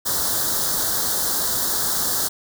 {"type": "band-stop noise", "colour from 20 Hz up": "white", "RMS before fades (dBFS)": -22, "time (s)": [0.05, 2.29], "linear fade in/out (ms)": 20, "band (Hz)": [1700, 3600], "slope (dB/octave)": 48, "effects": []}